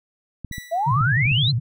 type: clicks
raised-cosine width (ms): 5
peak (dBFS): -20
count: 6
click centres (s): 0.447 / 0.513 / 0.582 / 1.01 / 1.256 / 1.315
type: tone with exponential decay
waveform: sawtooth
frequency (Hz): 1959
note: B6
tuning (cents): -15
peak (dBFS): -27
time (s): 0.52-1.08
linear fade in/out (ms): 5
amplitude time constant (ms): 120
type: exponential sweep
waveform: sine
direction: up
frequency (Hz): 640 to 4234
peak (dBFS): -19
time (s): 0.71-1.52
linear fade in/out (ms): 20
type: tone with vibrato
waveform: sine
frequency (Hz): 128.8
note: C3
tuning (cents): -27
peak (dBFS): -18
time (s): 0.86-1.6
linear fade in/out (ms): 20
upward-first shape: square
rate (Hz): 9.7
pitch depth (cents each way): 190
effects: none